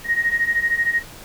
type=beating tone pair; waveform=sine; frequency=1864.7 / 1877.7 Hz; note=A#6 / A#6; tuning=0 / +12 cents; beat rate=13 Hz; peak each=-22 / -19 dBFS; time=0.04-1.03 s; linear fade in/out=50 ms; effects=pink hiss -40 dBFS RMS until 1.24 s